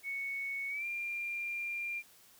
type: tone with pitch glide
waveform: sine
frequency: 2217 to 2390 Hz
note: C#7 to D7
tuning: 0 to +30 cents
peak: -35 dBFS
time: 0.03-2.03 s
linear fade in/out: 50 ms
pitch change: +130 cents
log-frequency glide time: 0.69-0.86 s
effects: white hiss -61 dBFS RMS until 2.39 s